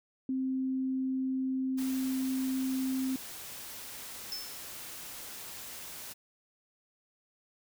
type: tone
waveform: sine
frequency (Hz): 262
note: C4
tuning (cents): +2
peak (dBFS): -29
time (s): 0.29-3.16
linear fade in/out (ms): 2
type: noise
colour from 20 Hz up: white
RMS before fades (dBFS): -44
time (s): 1.77-6.14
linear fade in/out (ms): 20
type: tone with exponential decay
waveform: triangle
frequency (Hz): 5274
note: E8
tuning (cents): 0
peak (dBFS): -32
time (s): 4.32-4.75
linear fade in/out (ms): 1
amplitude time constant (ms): 92
effects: none